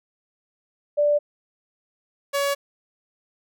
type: tone pair in turn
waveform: sine / sawtooth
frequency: 587.3 / 563.2 Hz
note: D5 / C#5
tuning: 0 / +27 cents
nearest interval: minor second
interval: 73 cents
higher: first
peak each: -16 / -17 dBFS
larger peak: first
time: 0.97-1.19 / 2.33-2.55 s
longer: neither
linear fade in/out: 20 ms
effects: none